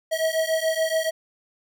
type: beating tone pair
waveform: square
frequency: 639 / 646 Hz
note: D#5 / E5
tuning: +46 / -35 cents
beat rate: 7 Hz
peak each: -25 / -25 dBFS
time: 0.11-1.11 s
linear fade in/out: 20 ms
effects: none